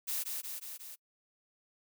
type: noise with echo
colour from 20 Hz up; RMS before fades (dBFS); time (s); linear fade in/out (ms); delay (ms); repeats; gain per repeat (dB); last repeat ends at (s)
blue; -35; 0.07-0.24; 20; 180; 4; -3; 0.96
effects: noise-tail reverb RT60 0.1 s tail -26 dB re dry